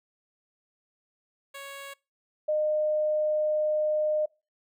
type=tone pair in turn; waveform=10% pulse / sine; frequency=554.4 / 610.6 Hz; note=C#5 / D#5; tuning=0 / -33 cents; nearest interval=major second; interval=167 cents; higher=second; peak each=-31 / -23 dBFS; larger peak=second; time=1.54-1.94 / 2.48-4.26 s; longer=second; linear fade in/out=10 ms; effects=noise-tail reverb RT60 0.3 s tail -25 dB re dry